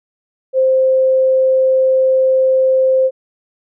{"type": "tone", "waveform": "sine", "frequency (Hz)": 523.3, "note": "C5", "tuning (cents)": 0, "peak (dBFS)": -9, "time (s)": [0.53, 3.11], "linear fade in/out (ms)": 50, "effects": []}